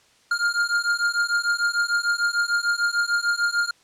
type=beating tone pair; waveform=square; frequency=1405 / 1411.7 Hz; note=F6 / F6; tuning=+10 / +18 cents; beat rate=6.7 Hz; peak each=-24 dBFS; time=0.31-3.71 s; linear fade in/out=5 ms; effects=white hiss -58 dBFS RMS until 3.83 s + low-pass 7000 Hz 12 dB/octave